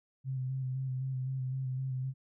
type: tone with vibrato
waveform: sine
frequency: 130.81 Hz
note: C3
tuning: in tune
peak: -32 dBFS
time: 0.24-2.14 s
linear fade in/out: 50 ms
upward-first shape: square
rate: 3.9 Hz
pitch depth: 24 cents each way
effects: none